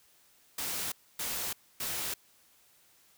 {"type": "noise bursts", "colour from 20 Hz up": "white", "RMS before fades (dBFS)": -35, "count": 3, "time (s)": [0.58, 2.14], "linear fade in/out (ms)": 5, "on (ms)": 340, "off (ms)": 270, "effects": ["white hiss -64 dBFS RMS until 3.17 s"]}